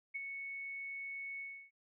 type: tone with ADSR envelope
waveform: sine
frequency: 2213 Hz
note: C#7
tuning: 3 cents flat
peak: -36 dBFS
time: 0.14-1.71 s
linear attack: 17 ms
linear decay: 24 ms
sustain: -5 dB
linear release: 310 ms
effects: none